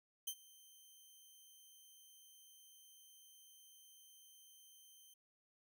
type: tone with ADSR envelope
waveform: 10% pulse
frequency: 3112 Hz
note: G7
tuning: 13 cents flat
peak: -30 dBFS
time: 0.27-5.14 s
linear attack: 8 ms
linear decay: 64 ms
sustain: -23 dB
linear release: 6 ms
effects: none